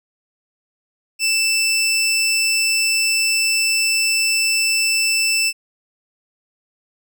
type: tone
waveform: 20% pulse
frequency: 2652 Hz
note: E7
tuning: 10 cents sharp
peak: -11 dBFS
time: 1.19-5.53 s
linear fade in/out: 50 ms
effects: none